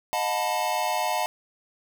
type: chord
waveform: square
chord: B dominant seventh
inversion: first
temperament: equal with one note detuned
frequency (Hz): 622.3 / 721.8 / 880 / 987.8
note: D#5 / F#5 / A5 / B5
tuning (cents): 0 / -43 / 0 / 0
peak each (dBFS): -32 / -29 / -29 / -33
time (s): 0.13-1.26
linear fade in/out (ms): 0
effects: none